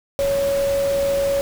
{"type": "tone in noise", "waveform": "sine", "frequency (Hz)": 557, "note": "C#5", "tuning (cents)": 8, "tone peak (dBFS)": -17, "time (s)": [0.19, 1.41], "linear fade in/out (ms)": 0, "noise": "pink", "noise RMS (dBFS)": -31, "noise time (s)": [0.19, 1.41], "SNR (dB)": 11, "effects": []}